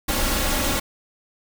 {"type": "noise with comb filter", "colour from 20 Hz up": "pink", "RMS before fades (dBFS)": -22, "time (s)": [0.08, 0.8], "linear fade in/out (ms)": 10, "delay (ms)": 3.6, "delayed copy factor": 0.65, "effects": []}